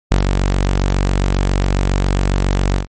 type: tone with ADSR envelope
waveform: sawtooth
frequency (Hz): 47.32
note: F#1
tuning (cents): +40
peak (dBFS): -5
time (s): 0.11-2.87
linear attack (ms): 9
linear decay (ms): 97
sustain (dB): -4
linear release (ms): 110
effects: MP3 32 kbps